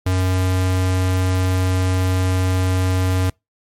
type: tone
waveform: square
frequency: 92.6 Hz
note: F#2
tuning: 2 cents sharp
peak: -16 dBFS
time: 0.06-3.3 s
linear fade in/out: 5 ms
effects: noise-tail reverb RT60 0.2 s tail -26 dB re dry + MP3 64 kbps